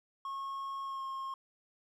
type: tone with pitch glide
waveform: triangle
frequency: 1090 to 1074.4 Hz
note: C#6 to C6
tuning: -29 to +46 cents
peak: -35 dBFS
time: 0.25-1.34 s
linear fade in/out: 2 ms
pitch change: -25 cents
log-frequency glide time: 0.84-1.03 s
effects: none